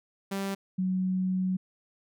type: tone pair in turn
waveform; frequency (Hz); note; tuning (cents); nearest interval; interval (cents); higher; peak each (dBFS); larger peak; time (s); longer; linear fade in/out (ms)
sawtooth / sine; 196 / 185.91; G3 / F#3; 0 / +9; minor second; 91; first; -26 / -25; second; 0.31-0.55 / 0.78-1.57; second; 10
effects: none